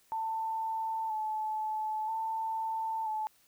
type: tone with vibrato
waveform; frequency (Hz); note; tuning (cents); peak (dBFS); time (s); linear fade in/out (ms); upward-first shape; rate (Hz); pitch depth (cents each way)
sine; 878; A5; -4; -31; 0.12-3.27; 0; square; 0.51; 25
effects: white hiss -66 dBFS RMS until 3.47 s